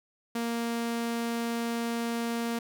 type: tone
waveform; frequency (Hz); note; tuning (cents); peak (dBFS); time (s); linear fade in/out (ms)
sawtooth; 233.1; A#3; 0; -25; 0.35-2.59; 5
effects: none